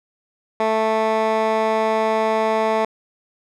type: tone with band-pass filter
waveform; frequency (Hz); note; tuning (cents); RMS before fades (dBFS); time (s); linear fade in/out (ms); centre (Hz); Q
15% pulse; 220; A3; 0; -19; 0.6-2.85; 2; 880; 0.9
effects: none